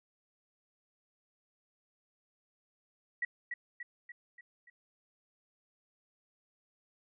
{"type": "tone with echo", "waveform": "sine", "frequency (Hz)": 1928, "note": "B6", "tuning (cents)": -42, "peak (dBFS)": -30, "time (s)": [3.22, 3.25], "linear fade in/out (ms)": 5, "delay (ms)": 290, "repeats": 5, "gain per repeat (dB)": -5, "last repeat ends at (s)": 4.7, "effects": []}